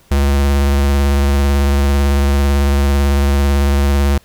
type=tone with vibrato; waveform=square; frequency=70.1 Hz; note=C#2; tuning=20 cents sharp; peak=-11 dBFS; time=0.11-4.18 s; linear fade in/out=5 ms; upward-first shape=triangle; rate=18 Hz; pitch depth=39 cents each way; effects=pink hiss -50 dBFS RMS until 4.24 s